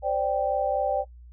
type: chord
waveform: sine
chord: C suspended second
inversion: none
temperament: equal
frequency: 523.3 / 587.3 / 784 Hz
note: C5 / D5 / G5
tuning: 0 / 0 / 0 cents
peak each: -29 / -26 / -26 dBFS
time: 0.02-1.05 s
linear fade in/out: 50 ms
effects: noise-tail reverb RT60 0.1 s tail -18 dB re dry + added 60 Hz sine -44 dBFS peak until 1.32 s